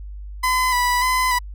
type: tone with vibrato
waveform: 30% pulse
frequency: 1000 Hz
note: B5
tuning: 21 cents sharp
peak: -14 dBFS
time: 0.43-1.39 s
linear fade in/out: 10 ms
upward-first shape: square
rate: 1.7 Hz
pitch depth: 28 cents each way
effects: added 50 Hz sine -31 dBFS peak until 1.54 s